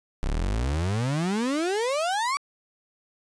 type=exponential sweep; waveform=35% pulse; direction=up; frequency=31.85 to 1163 Hz; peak=-22 dBFS; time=0.23-2.37 s; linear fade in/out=0 ms; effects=resampled to 22050 Hz